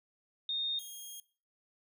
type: tone pair in turn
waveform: sine / 10% pulse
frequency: 3679 / 3248 Hz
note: A#7 / G#7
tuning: -24 / -39 cents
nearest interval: major second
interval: 215 cents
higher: first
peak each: -32 / -36 dBFS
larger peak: first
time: 0.49-0.79 / 0.79-1.2 s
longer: second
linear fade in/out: 2 ms
effects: noise-tail reverb RT60 0.4 s tail -20 dB re dry